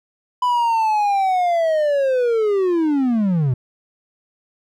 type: linear sweep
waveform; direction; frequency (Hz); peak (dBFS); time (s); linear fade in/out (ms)
triangle; down; 1000 to 119; -13; 0.42-3.54; 5
effects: none